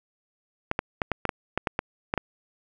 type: clicks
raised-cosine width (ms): 0.5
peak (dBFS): -9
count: 11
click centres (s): 0.714 / 0.791 / 1.018 / 1.117 / 1.253 / 1.292 / 1.576 / 1.672 / 1.791 / 2.139 / 2.177
effects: none